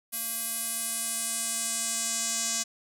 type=tone with band-pass filter sweep; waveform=square; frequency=228.1 Hz; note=A#3; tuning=37 cents flat; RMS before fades=-31 dBFS; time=0.12-2.64 s; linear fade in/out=20 ms; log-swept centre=12000 to 6900 Hz; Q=2.6; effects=none